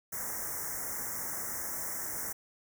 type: band-stop noise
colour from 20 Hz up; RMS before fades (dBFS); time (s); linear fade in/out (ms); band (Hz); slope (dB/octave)
white; -37; 0.12-2.33; 10; 2100 to 5500; 96
effects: none

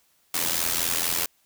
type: noise with amplitude modulation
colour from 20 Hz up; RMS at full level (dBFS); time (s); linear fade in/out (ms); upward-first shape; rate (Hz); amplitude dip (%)
white; -22; 0.34-1.26; 5; sine; 84.2; 80
effects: white hiss -65 dBFS RMS until 1.45 s

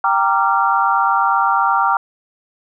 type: chord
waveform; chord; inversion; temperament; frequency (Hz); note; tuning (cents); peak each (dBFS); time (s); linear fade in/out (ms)
sine; G minor seventh; none; equal with one note detuned; 784 / 932.3 / 1174.7 / 1377.7; G5 / Bb5 / D6 / F6; 0 / 0 / 0 / -24; -18; 0.04-1.97; 2
effects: none

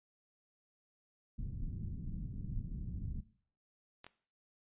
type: low-pass noise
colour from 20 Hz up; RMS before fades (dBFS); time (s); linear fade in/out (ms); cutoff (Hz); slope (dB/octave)
pink; -41; 1.38-3.21; 10; 200; 24
type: clicks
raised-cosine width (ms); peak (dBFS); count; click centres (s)
0.2; -32; 2; 4.044 / 4.066
effects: noise-tail reverb RT60 0.5 s tail -17 dB re dry + resampled to 8000 Hz

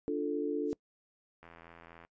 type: chord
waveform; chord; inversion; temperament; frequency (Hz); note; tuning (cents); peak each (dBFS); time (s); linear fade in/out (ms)
sine; D minor; none; equal; 293.7 / 349.2 / 440; D4 / F4 / A4; 0 / 0 / 0; -34 / -37 / -34; 0.08-0.73; 0
type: noise with exponential growth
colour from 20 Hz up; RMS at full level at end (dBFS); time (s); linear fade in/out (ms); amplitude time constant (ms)
violet; -42; 0.63-0.73; 5; 20
type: click train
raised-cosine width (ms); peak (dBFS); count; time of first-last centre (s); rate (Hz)
0.5; -37; 53; 1.43-2.05; 83.9
effects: noise-tail reverb RT60 0.1 s tail -24 dB re dry + resampled to 16000 Hz

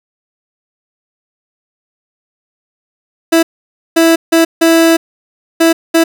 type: tone bursts at uneven times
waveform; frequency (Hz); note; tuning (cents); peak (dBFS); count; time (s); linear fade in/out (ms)
30% pulse; 329.2; E4; -2; -3; 6; 3.32-3.43 / 3.96-4.16 / 4.32-4.45 / 4.61-4.97 / 5.6-5.73 / 5.94-6.04; 10
effects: none

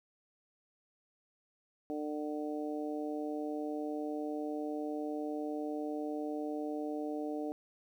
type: harmonic tone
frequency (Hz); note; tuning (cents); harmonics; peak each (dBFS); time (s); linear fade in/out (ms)
150; D3; +37; 2 / 3 / 4 / 5; -37 / -41 / -43 / -45; 1.9-7.52; 0
effects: 11-bit

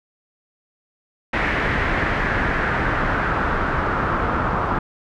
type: noise with low-pass filter sweep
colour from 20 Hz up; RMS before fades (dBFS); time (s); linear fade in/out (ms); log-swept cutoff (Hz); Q
pink; -21; 1.33-4.79; 5; 2000 to 1200; 2.7
effects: none

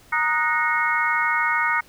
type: harmonic tone with a mistuned harmonic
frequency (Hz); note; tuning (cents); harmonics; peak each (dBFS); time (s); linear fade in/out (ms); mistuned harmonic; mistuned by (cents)
311.1; D#4; 0; 3 / 4 / 5 / 6 / 7; -25 / -25 / -25 / -25 / -25; 0.12-1.81; 10; 5; -96
effects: pink hiss -52 dBFS RMS until 1.88 s

